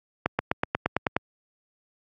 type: accelerating click train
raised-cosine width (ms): 0.5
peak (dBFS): -7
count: 9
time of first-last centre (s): 0.26-1.165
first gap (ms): 130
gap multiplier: 0.96
effects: high-pass 80 Hz 12 dB/octave + Opus 48 kbps